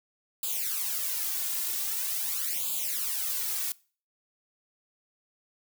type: noise with flanger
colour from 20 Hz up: blue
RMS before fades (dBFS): -31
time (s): 0.43-3.72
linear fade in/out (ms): 2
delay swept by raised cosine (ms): 0.26 to 2.86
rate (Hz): 0.44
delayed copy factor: +1
effects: noise-tail reverb RT60 0.4 s tail -22 dB re dry